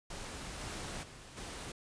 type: noise with level steps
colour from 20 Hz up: pink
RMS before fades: -44 / -42 / -52 / -44 dBFS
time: 0.1-1.72 s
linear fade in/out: 5 ms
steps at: 0.59 / 1.02 / 1.36 s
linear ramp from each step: 20 ms
effects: resampled to 22050 Hz